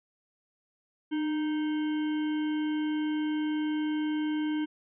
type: harmonic tone with a mistuned harmonic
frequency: 311.1 Hz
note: D#4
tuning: in tune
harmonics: 1 / 3 / 5 / 7 / 9 / 10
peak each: -27 / -44 / -44 / -48 / -53 / -47 dBFS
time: 1.11-4.66 s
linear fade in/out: 20 ms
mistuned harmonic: 1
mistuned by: -39 cents
effects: none